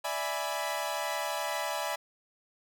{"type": "chord", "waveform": "sawtooth", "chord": "E dominant seventh", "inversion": "third", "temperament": "equal", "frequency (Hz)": [587.3, 659.3, 830.6, 987.8], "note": ["D5", "E5", "G#5", "B5"], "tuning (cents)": [0, 0, 0, 0], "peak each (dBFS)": -33, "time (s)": [0.04, 1.96], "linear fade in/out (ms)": 10, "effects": []}